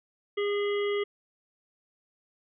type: harmonic tone with a mistuned harmonic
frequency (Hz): 408.5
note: G#4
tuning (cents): -29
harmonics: 1 / 3 / 5 / 7 / 8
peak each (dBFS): -26 / -39 / -37 / -43 / -42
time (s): 0.37-1.04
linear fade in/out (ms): 10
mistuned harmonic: 7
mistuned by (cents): +27
effects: none